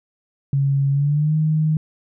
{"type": "tone with pitch glide", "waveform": "sine", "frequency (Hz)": [138.59, 155.56], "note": ["C#3", "D#3"], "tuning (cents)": [0, 0], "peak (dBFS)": -15, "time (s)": [0.53, 1.77], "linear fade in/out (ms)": 2, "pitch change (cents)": 200, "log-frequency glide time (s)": [0.91, 1.35], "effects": []}